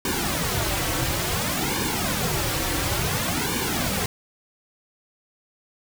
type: noise with flanger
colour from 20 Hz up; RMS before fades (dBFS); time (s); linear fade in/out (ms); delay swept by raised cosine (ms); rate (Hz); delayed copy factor
pink; -25; 0.05-4.06; 2; 1.5 to 4.9; 0.57; -0.85
effects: none